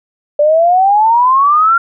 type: exponential sweep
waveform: sine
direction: up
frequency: 581 to 1396.9 Hz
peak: -6 dBFS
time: 0.39-1.78 s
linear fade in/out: 5 ms
effects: none